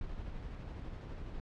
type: noise with tremolo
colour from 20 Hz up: brown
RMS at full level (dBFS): -42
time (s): 0.01-1.4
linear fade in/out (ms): 2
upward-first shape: square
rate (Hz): 12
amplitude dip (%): 25
effects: low-pass 4000 Hz 12 dB/octave